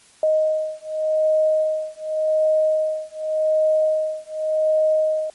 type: beating tone pair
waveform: sine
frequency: 623 / 623.87 Hz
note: D#5 / D#5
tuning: +2 / +4 cents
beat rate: 0.87 Hz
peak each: -20 dBFS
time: 0.23-5.3 s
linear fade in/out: 2 ms
effects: white hiss -52 dBFS RMS until 5.34 s + MP3 48 kbps